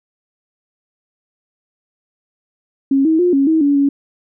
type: tone with pitch steps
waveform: sine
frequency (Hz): 272.8 / 319.6 / 355.7 / 275.3 / 319.6 / 284.7 / 280.3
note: C#4 / D#4 / F4 / C#4 / D#4 / C#4 / C#4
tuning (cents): -28 / +47 / +32 / -12 / +47 / +46 / +19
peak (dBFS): -10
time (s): 2.91-3.89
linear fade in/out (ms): 5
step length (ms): 140
effects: none